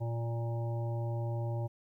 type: harmonic tone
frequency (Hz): 116.54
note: A#2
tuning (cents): 0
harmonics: 1 / 3 / 5 / 7 / 8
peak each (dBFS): -32 / -44 / -43 / -47 / -52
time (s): 0-1.68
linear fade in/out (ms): 20
effects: 12-bit